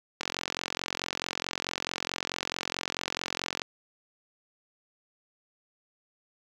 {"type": "click train", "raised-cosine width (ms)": 0.2, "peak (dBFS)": -12, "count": 153, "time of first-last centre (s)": [0.21, 3.618], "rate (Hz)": 44.6, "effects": ["high-pass 150 Hz 12 dB/octave", "8-bit"]}